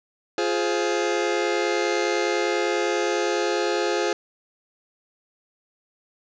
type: chord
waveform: sawtooth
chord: F minor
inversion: none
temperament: just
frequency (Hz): 349.2 / 419.1 / 523.8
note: F4 / Ab4 / C5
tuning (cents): 0 / +16 / +2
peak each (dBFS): -21 / -21 / -23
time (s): 0.38-4.13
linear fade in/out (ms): 2
effects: resampled to 16000 Hz + 9-bit